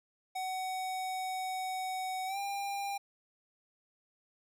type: tone with pitch glide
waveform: square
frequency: 750 to 799.2 Hz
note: F#5 to G5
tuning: +23 to +33 cents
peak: -35 dBFS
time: 0.35-2.98 s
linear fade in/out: 10 ms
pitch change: +110 cents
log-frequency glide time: 2.26-2.38 s
effects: none